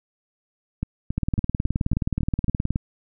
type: two click trains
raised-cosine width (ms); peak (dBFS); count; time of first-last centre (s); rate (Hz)
5; -10 / -12; 31 / 7; 1.18-2.759 / 0.83-2.483; 19 / 3.63
effects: none